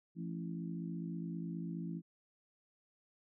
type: harmonic tone with a mistuned harmonic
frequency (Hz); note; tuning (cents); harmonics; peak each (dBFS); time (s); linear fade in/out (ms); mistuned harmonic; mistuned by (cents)
55; A1; 0; 3 / 4 / 5 / 6; -40 / -47 / -47 / -49; 0.15-2.02; 50; 3; +58
effects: none